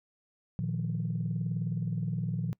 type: chord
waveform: sine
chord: Bb suspended fourth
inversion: none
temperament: just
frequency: 116.54 / 155.39 / 174.81 Hz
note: Bb2 / Eb3 / F3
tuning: 0 / -2 / +2 cents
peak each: -33 dBFS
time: 0.59-2.53 s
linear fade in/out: 0 ms
effects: noise-tail reverb RT60 0.1 s tail -25 dB re dry + tanh soft clip ceiling -22 dBFS